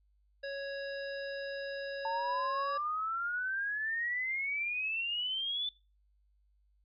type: harmonic tone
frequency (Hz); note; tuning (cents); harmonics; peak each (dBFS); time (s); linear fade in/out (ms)
554.4; C#5; 0; 1 / 3 / 5 / 7 / 9; -38 / -42 / -52 / -52 / -51; 0.43-2.78; 10
type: exponential sweep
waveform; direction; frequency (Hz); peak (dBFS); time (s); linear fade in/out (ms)
sine; up; 892 to 3520; -32; 2.05-5.69; 2
effects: noise-tail reverb RT60 0.3 s tail -20 dB re dry + added 50 Hz sine -67 dBFS peak until 6.84 s